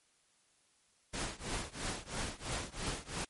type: noise with tremolo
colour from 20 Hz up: pink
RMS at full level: -36 dBFS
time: 1.13-3.25 s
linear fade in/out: 10 ms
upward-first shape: triangle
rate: 3 Hz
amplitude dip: 95%
effects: white hiss -71 dBFS RMS until 3.29 s + MP3 48 kbps